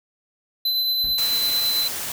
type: tone with tremolo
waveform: square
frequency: 4035 Hz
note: B7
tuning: 36 cents sharp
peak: -19 dBFS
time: 0.65-1.88 s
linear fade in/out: 5 ms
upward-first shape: sine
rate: 9 Hz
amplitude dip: 25%
type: noise with exponential decay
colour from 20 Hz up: brown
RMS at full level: -32 dBFS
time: 1.04-1.39 s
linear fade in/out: 0 ms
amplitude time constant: 75 ms
type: noise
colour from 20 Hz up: white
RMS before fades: -29 dBFS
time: 1.18-2.12 s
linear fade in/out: 2 ms
effects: none